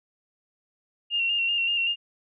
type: tone with vibrato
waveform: sine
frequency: 2777 Hz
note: F7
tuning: 10 cents flat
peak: -22 dBFS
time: 1.1-1.96 s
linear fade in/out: 50 ms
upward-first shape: square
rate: 5.2 Hz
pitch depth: 28 cents each way
effects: none